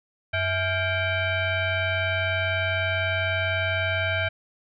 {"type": "tone with frequency modulation", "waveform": "sine", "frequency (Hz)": 840, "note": "G#5", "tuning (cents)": 19, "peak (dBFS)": -22, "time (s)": [0.33, 4.29], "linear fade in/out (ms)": 10, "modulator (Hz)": 746, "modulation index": 2.6, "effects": []}